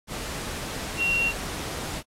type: tone in noise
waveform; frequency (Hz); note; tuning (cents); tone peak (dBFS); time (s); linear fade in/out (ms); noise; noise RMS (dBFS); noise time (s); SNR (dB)
sine; 2746; F7; -30; -21; 0.97-1.33; 50; pink; -34; 0.07-2.03; +10
effects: low-pass 11000 Hz 12 dB/octave + AAC 48 kbps